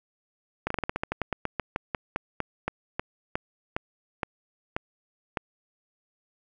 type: slowing click train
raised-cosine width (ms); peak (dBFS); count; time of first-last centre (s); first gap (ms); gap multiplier
0.5; -12; 24; 0.67-5.372; 34; 1.14
effects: none